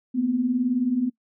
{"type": "beating tone pair", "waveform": "sine", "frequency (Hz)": [233.1, 252.1], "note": ["A#3", "B3"], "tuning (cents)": [0, 36], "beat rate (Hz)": 19, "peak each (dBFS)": [-27, -21], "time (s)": [0.14, 1.1], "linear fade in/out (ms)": 20, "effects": ["noise-tail reverb RT60 0.1 s tail -22 dB re dry"]}